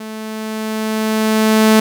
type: tone with level ramp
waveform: sawtooth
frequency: 218.2 Hz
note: A3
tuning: 14 cents flat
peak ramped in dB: -23 to -3 dBFS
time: 0-1.8 s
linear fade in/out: 5 ms
effects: none